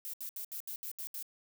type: noise bursts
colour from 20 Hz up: violet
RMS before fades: -41 dBFS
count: 8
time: 0.05-1.227 s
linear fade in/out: 0 ms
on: 85 ms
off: 71 ms
effects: none